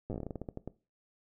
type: slowing click train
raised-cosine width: 2 ms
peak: -25 dBFS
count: 16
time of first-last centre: 0.1-0.676 s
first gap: 8 ms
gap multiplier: 1.2
effects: noise-tail reverb RT60 0.3 s tail -18 dB re dry